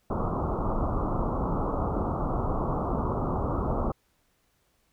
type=low-pass noise; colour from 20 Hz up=pink; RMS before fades=-28 dBFS; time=0.1-3.92 s; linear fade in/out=5 ms; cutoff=1300 Hz; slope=96 dB/octave; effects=pink hiss -70 dBFS RMS until 4.92 s